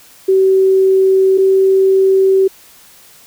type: tone pair in turn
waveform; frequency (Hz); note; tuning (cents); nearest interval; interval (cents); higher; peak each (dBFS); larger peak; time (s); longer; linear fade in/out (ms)
sine; 381.9 / 383.8; G4 / G4; -45 / -37; unison; 8; second; -7; neither; 0.28-1.38 / 1.38-2.48; neither; 10
effects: white hiss -43 dBFS RMS until 3.26 s